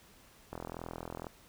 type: click train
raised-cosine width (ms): 1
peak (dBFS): -26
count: 32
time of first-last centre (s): 0.53-1.268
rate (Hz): 42
effects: pink hiss -60 dBFS RMS until 1.48 s